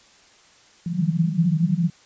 pink band-pass noise, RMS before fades -21 dBFS, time 0.86-1.9 s, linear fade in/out 2 ms, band 160 to 180 Hz, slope 96 dB/octave, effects white hiss -53 dBFS RMS until 2.05 s + resampled to 16000 Hz

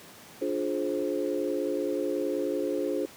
sine chord, D half-diminished seventh, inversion none, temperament just, 293.7 / 352.4 / 422.9 / 528.6 Hz, D4 / F4 / Ab4 / C5, 0 / +16 / +31 / +18 cents, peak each -32 dBFS, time 0.41-3.06 s, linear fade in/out 10 ms, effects pink hiss -49 dBFS RMS until 3.16 s + high-pass 150 Hz 12 dB/octave

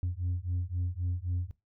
sine beating tone pair, 87.31 / 91.11 Hz, F2 / F#2, 0 / -26 cents, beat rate 3.8 Hz, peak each -31 dBFS, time 0.03-1.51 s, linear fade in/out 0 ms, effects noise-tail reverb RT60 0.2 s tail -19 dB re dry + tanh soft clip ceiling -26 dBFS

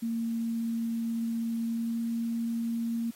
sine tone with pitch glide, 229.5 to 231 Hz, A#3 to A#3, -27 to -16 cents, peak -28 dBFS, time 0.02-3.11 s, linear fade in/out 10 ms, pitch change +11 cents, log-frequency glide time 1.63-2.06 s, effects white hiss -55 dBFS RMS until 3.15 s + AAC 48 kbps

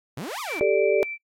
sawtooth exponential two-way sweep, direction up then down, 114.2 to 1277 to 270.7 Hz, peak -27 dBFS, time 0.17-0.6 s, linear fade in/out 5 ms, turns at 0.4 s
sine tone, 2334 Hz, D7, 11 cents flat, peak -30 dBFS, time 0.46-1.18 s, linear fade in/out 50 ms
sine chord, G suspended second, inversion none, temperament equal, 392 / 440 / 587.3 Hz, G4 / A4 / D5, 0 / 0 / 0 cents, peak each -22 dBFS, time 0.61-1.03 s, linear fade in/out 0 ms
effects noise-tail reverb RT60 0.1 s tail -25 dB re dry + AAC 48 kbps

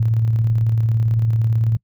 sine tone with tremolo, 112.7 Hz, A2, 42 cents sharp, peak -13 dBFS, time 0-1.77 s, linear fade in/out 5 ms, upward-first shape square, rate 18 Hz, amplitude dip 30%, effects noise-tail reverb RT60 0.1 s tail -26 dB re dry

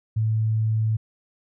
sine tone, 110 Hz, A2, in tune, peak -19 dBFS, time 0.16-0.97 s, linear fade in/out 10 ms, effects none

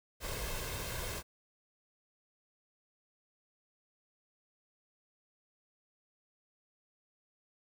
pink noise with comb filter, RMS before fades -39 dBFS, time 0.2-1.23 s, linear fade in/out 50 ms, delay 1.9 ms, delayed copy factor +0.55, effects none

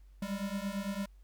square beating tone pair, 194.4 / 203.3 Hz, G3 / G#3, -14 / -37 cents, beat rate 8.9 Hz, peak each -38 / -38 dBFS, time 0.22-1.06 s, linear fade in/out 5 ms, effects added 48 Hz sine -53 dBFS peak until 1.23 s + pink hiss -75 dBFS RMS until 1.23 s

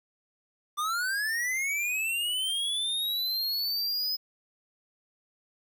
square linear sweep, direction up, 1174.7 to 5080 Hz, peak -28 dBFS, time 0.77-4.17 s, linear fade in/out 20 ms, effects 10-bit

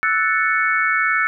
sine chord, F# minor seventh, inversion third, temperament equal, 1318.5 / 1480 / 1760 / 2217 Hz, E6 / F#6 / A6 / C#7, 0 / 0 / 0 / 0 cents, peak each -21 dBFS, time 0.03-1.27 s, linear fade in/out 0 ms, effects none

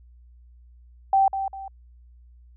sine tone with echo, 778 Hz, G5, 13 cents flat, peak -15 dBFS, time 1.13-1.28 s, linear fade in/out 2 ms, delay 200 ms, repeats 2, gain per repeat -9 dB, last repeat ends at 1.68 s, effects added 60 Hz sine -48 dBFS peak until 2.56 s

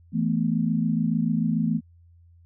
sine chord, E suspended fourth, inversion none, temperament equal, 164.81 / 220 / 246.9 Hz, E3 / A3 / B3, 0 / 0 / 0 cents, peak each -25 / -24 / -27 dBFS, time 0.12-1.81 s, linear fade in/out 50 ms, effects added 85 Hz sine -51 dBFS peak until 2.45 s

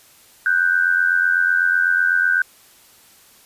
sine tone pair together, 1480 / 1568 Hz, F#6 / G6, 0 / 0 cents, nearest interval minor second, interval 100 cents, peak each -17 dBFS, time 0.46-2.42 s, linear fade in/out 2 ms, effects white hiss -50 dBFS RMS until 3.45 s + resampled to 32000 Hz

